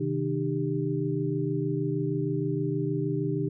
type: tone cluster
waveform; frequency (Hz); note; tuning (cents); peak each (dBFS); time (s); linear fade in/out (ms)
sine; 132 / 158.4 / 302.6 / 395.2; C3 / D#3 / D#4 / G4; +16 / +31 / -48 / +14; -31; 0-3.49; 10
effects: none